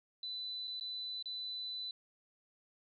sine tone with dropouts, 3997 Hz, B7, 20 cents sharp, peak -39 dBFS, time 0.23-1.91 s, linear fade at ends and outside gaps 2 ms, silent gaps 0.674-0.678 / 0.798-0.809 / 1.226-1.257 s, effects none

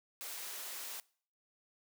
white high-pass noise, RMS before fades -44 dBFS, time 0.21-1 s, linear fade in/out 0 ms, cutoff 450 Hz, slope 12 dB/octave, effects noise-tail reverb RT60 0.5 s tail -23 dB re dry

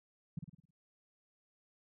sine tone with echo, 160 Hz, D#3, 49 cents sharp, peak -34 dBFS, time 0.37-0.39 s, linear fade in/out 5 ms, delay 53 ms, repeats 6, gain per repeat -6 dB, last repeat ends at 0.708 s, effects none

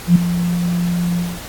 sine tone with ADSR envelope, 174.61 Hz, F3, in tune, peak -3 dBFS, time 0.07-1.4 s, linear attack 86 ms, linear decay 6 ms, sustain -12 dB, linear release 230 ms, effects pink hiss -32 dBFS RMS until 1.48 s + AAC 64 kbps

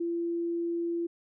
sine tone, 340 Hz, F4, 46 cents flat, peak -28 dBFS, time 0-1.07 s, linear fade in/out 10 ms, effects none

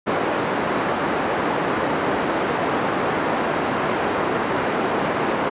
pink band-pass noise, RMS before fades -22 dBFS, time 0.06-5.5 s, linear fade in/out 20 ms, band 260 to 1500 Hz, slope 12 dB/octave, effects resampled to 8000 Hz

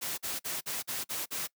white noise bursts, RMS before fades -35 dBFS, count 7, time 0.01-1.476 s, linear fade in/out 20 ms, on 170 ms, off 46 ms, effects noise-tail reverb RT60 0.1 s tail -23 dB re dry + high-pass 100 Hz 12 dB/octave

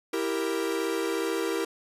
45% pulse chord, E diminished, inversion none, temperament equal, 329.6 / 392 / 466.2 Hz, E4 / G4 / Bb4, 0 / 0 / 0 cents, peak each -31 dBFS, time 0.13-1.65 s, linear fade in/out 5 ms, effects resampled to 32000 Hz

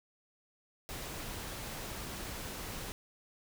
pink noise, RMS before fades -42 dBFS, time 0.89-2.92 s, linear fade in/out 0 ms, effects none

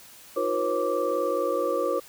sine tone cluster, 316.4 / 360.9 / 481.7 / 541 / 1170 Hz, D#4 / F#4 / B4 / C#5 / D6, +29 / -43 / -43 / -42 / -7 cents, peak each -34 / -31 / -28 / -27 / -31 dBFS, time 0.36-2 s, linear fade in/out 10 ms, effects white hiss -49 dBFS RMS until 2.08 s

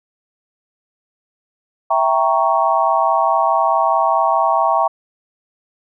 sine chord, E diminished seventh, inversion none, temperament equal, 659.3 / 784 / 932.3 / 1108.7 Hz, E5 / G5 / Bb5 / Db6, 0 / 0 / 0 / 0 cents, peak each -18 dBFS, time 1.9-4.88 s, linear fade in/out 10 ms, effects none

